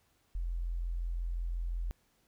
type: tone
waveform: sine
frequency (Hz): 42.81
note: F1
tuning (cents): -34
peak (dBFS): -32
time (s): 0.35-1.91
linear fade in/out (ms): 0
effects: pink hiss -72 dBFS RMS until 2.27 s